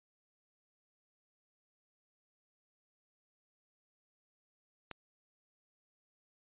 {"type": "click", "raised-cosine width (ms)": 0.3, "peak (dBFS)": -26, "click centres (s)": 4.913, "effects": ["resampled to 8000 Hz"]}